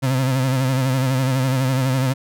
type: tone with vibrato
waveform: 35% pulse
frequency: 131 Hz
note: C3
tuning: 2 cents sharp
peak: -15 dBFS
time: 0.02-2.14 s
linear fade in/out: 20 ms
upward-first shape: sine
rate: 12 Hz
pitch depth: 60 cents each way
effects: none